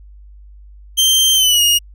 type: tone with pitch glide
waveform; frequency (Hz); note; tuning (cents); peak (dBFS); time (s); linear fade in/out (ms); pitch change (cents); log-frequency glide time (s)
sawtooth; 3141 to 2864; G7 to F7; +3 to +43; -7; 0.97-1.79; 20; -160; 1.34-1.62
effects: added 50 Hz sine -37 dBFS peak until 1.94 s